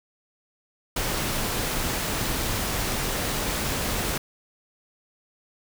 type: noise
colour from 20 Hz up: pink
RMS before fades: -27 dBFS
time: 0.96-4.18 s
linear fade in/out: 5 ms
effects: none